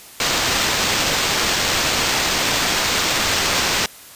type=noise with sample-and-hold; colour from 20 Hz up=blue; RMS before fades=-19 dBFS; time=0.2-3.86 s; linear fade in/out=2 ms; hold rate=11025 Hz; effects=white hiss -41 dBFS RMS until 4.15 s + resampled to 32000 Hz